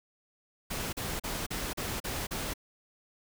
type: noise bursts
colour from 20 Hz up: pink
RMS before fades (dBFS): -35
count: 7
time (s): 0.7-2.538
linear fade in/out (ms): 10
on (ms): 230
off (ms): 38
effects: none